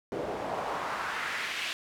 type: noise with band-pass filter sweep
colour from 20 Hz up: pink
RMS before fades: -34 dBFS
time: 0.12-1.73 s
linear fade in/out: 0 ms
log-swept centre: 440 to 2900 Hz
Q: 1.8
effects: none